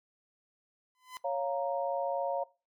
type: tone with exponential growth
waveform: sawtooth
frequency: 1014 Hz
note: B5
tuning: 45 cents sharp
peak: -34 dBFS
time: 0.95-1.17 s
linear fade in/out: 0 ms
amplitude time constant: 47 ms
type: chord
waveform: sine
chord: Bb minor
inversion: first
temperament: equal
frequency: 554.4 / 698.5 / 932.3 Hz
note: Db5 / F5 / Bb5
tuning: 0 / 0 / 0 cents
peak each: -32 / -34 / -36 dBFS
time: 1.24-2.44 s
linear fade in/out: 10 ms
effects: noise-tail reverb RT60 0.3 s tail -20 dB re dry + MP3 96 kbps